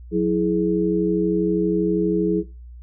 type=tone cluster; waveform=sine; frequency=181.8 / 327.5 / 420 Hz; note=F#3 / E4 / G#4; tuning=-30 / -11 / +19 cents; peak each=-21 dBFS; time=0.11-2.44 s; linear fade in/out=50 ms; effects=noise-tail reverb RT60 0.3 s tail -19 dB re dry + added 60 Hz sine -37 dBFS peak until 2.82 s